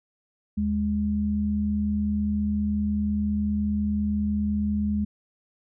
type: tone pair together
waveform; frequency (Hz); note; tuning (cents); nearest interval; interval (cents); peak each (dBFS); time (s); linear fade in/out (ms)
sine; 77.8 / 207.7; D#2 / G#3; 0 / 0; octave + perfect fourth; 1700; -29 / -23; 0.57-5.05; 10
effects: none